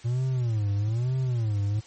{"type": "tone with vibrato", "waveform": "triangle", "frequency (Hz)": 114.9, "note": "A#2", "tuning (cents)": -25, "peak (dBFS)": -21, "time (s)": [0.04, 1.81], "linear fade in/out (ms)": 20, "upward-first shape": "sine", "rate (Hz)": 1.1, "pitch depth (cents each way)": 230, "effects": ["white hiss -51 dBFS RMS until 1.86 s", "MP3 32 kbps"]}